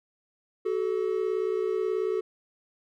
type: tone pair together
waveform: triangle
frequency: 376.1 / 434.5 Hz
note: F#4 / A4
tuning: +28 / -22 cents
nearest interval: major second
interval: 250 cents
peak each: -26 dBFS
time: 0.65-2.21 s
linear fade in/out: 10 ms
effects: none